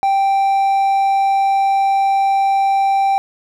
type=tone; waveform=triangle; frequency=784 Hz; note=G5; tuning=in tune; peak=-10 dBFS; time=0.03-3.18 s; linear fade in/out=0 ms; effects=none